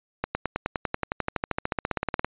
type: accelerating click train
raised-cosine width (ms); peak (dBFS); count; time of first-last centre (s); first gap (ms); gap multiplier
0.5; -10; 27; 0.24-2.246; 110; 0.97
effects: resampled to 8000 Hz